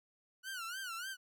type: tone with vibrato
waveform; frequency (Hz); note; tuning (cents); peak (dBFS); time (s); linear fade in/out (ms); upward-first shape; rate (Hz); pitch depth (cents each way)
sawtooth; 1452; F#6; -33; -37; 0.43-1.17; 50; sine; 3.4; 150
effects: none